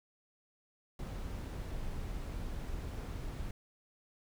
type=noise; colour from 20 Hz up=brown; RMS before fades=-40 dBFS; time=0.99-3.51 s; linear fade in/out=2 ms; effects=none